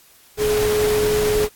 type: tone in noise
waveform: sine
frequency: 423 Hz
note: G#4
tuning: 32 cents sharp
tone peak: -16 dBFS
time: 0.37-1.49 s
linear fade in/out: 50 ms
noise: pink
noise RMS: -25 dBFS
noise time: 0.37-1.49 s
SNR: +6 dB
effects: white hiss -51 dBFS RMS until 1.55 s + AAC 64 kbps